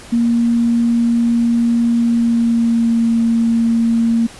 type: tone with pitch glide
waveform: sine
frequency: 234.4 to 230.1 Hz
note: A#3 to A#3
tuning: +10 to -22 cents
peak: -11 dBFS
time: 0.12-4.27 s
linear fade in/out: 10 ms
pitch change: -32 cents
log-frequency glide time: 1.98-3.1 s
effects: pink hiss -37 dBFS RMS until 4.39 s + resampled to 24000 Hz